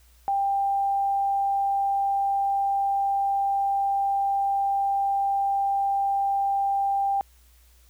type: tone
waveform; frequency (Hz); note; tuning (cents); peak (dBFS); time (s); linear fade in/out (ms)
sine; 792; G5; +18; -21; 0.28-7.21; 0
effects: added 60 Hz sine -54 dBFS peak until 7.89 s + white hiss -61 dBFS RMS until 7.89 s